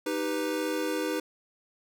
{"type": "chord", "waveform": "square", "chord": "Eb augmented", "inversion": "none", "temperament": "equal", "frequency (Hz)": [311.1, 392, 493.9], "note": ["Eb4", "G4", "B4"], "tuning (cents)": [0, 0, 0], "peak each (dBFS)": [-32, -35, -33], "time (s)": [0.06, 1.2], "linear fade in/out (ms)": 5, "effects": []}